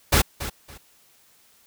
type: noise with echo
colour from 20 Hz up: pink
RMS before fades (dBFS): -17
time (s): 0.12-0.22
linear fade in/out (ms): 10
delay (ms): 280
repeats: 2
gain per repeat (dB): -13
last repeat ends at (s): 0.78
effects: white hiss -58 dBFS RMS until 1.66 s